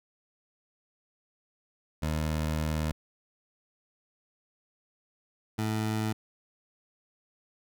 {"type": "tone pair in turn", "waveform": "20% pulse", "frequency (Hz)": [77.78, 108.95], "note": ["D#2", "A2"], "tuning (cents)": [0, -17], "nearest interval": "tritone", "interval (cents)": 583, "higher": "second", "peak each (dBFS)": -23, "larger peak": "neither", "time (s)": [[2.02, 2.92], [5.58, 6.13]], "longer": "first", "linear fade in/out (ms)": 10, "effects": []}